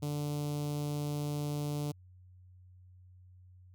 sawtooth tone with notch filter, 146.83 Hz, D3, in tune, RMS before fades -35 dBFS, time 0.02-1.92 s, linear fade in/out 10 ms, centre 1700 Hz, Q 0.51, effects added 91 Hz sine -54 dBFS peak until 3.74 s

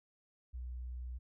sine tone, 61.74 Hz, B1, in tune, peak -40 dBFS, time 0.53-1.19 s, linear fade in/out 20 ms, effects none

